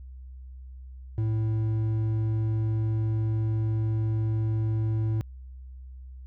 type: tone with hard clipping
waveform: triangle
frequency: 110 Hz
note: A2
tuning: in tune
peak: -25 dBFS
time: 1.18-5.21 s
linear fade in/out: 0 ms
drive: 9 dB
effects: added 64 Hz sine -40 dBFS peak until 6.26 s